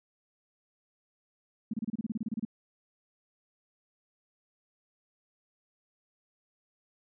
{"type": "tone bursts", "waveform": "sine", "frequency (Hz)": 220, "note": "A3", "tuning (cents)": 0, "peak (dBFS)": -29, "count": 14, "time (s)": [1.71, 2.451], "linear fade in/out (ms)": 5, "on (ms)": 26, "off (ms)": 29, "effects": []}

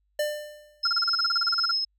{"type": "tone with exponential decay", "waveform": "square", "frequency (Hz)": 597, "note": "D5", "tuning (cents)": 28, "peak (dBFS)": -23, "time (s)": [0.19, 0.84], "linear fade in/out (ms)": 5, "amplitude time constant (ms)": 140}
{"type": "tone with tremolo", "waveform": "sine", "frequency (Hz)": 5170, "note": "E8", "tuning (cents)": -34, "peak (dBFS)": -22, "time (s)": [0.83, 1.85], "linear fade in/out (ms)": 10, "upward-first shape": "sine", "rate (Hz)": 7.9, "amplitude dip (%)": 30}
{"type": "tone bursts", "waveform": "triangle", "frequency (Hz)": 1382, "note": "F6", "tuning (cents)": -19, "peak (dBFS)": -21, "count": 16, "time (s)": [0.85, 1.713], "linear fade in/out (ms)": 5, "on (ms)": 23, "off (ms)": 33}
{"effects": ["added 50 Hz sine -68 dBFS peak until 1.98 s"]}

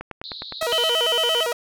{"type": "click train", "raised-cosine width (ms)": 0.5, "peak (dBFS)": -17, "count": 8, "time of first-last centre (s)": [0.01, 0.729], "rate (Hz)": 9.74}
{"type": "band-pass noise", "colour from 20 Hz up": "pink", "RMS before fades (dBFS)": -36, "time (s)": [0.24, 0.9], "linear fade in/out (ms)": 0, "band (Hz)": [3800, 4300], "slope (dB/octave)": 96}
{"type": "tone with vibrato", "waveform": "sawtooth", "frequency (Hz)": 554.4, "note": "C#5", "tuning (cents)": 0, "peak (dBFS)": -18, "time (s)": [0.61, 1.53], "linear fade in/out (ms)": 5, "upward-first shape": "square", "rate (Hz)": 8.8, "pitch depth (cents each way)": 260}
{"type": "tone", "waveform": "sine", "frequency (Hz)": 3046, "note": "F#7", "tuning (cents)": 50, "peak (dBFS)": -20, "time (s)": [0.72, 1.43], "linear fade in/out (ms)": 0}
{"effects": []}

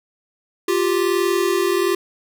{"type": "tone pair together", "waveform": "square", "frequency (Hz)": [350, 391.1], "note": ["F4", "G4"], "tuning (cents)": [4, -4], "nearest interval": "major second", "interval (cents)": 192, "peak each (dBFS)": -20, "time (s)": [0.68, 1.95], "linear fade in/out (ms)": 5, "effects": []}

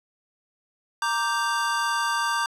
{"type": "chord", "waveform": "square", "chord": "G minor", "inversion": "first", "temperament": "equal", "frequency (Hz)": [932.3, 1174.7, 1568], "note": ["Bb5", "D6", "G6"], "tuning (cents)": [0, 0, 0], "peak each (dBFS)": -28, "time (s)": [1.02, 2.46], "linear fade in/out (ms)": 2, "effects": ["low-pass 10000 Hz 12 dB/octave"]}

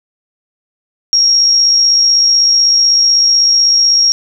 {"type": "tone with amplitude modulation", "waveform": "sine", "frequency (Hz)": 5588, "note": "F8", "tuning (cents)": 0, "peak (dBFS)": -5, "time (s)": [1.13, 4.12], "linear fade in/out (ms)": 0, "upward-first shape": "sine", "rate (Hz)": 56, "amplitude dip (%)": 30, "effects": []}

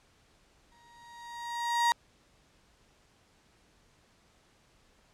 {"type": "tone with exponential growth", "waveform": "35% pulse", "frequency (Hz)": 944, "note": "A#5", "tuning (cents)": 22, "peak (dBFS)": -20, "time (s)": [0.72, 1.92], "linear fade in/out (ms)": 0, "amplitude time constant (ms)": 260, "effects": ["pink hiss -65 dBFS RMS until 5.13 s", "low-pass 8000 Hz 12 dB/octave"]}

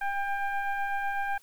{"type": "tone with frequency modulation", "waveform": "sine", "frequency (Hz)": 799, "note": "G5", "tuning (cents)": 33, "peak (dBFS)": -27, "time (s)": [0.01, 1.38], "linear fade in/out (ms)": 5, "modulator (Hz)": 795, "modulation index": 1.2, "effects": ["white hiss -60 dBFS RMS until 1.42 s"]}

